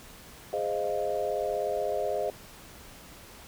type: chord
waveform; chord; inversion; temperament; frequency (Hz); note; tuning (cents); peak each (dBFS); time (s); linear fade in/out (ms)
sine; F minor seventh; first; equal; 415.3 / 523.3 / 622.3 / 698.5; Ab4 / C5 / Eb5 / F5; 0 / 0 / 0 / 0; -33 / -33 / -31 / -34; 0.53-2.3; 2
effects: pink hiss -49 dBFS RMS until 3.47 s